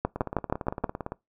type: two click trains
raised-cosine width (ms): 1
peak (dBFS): -18 / -10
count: 18 / 6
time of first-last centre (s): 0.16-1.12 / 0.05-0.842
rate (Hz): 17.7 / 6.31
effects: noise-tail reverb RT60 0.2 s tail -23 dB re dry